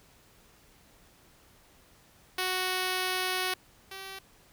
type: tone pair in turn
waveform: 5% pulse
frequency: 370 / 385.6 Hz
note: F#4 / G4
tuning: 0 / -28 cents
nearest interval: minor second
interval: 72 cents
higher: second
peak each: -17 / -29 dBFS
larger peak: first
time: 2.38-3.54 / 3.91-4.19 s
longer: first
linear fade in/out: 5 ms
effects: pink hiss -60 dBFS RMS until 4.52 s